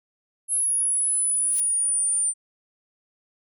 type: exponential sweep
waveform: sine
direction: down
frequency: 10650 to 9100 Hz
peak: -20 dBFS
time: 0.48-2.34 s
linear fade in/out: 50 ms
type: noise with exponential growth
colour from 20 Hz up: blue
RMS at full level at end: -31 dBFS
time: 1.41-1.6 s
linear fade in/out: 1 ms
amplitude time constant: 40 ms
effects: none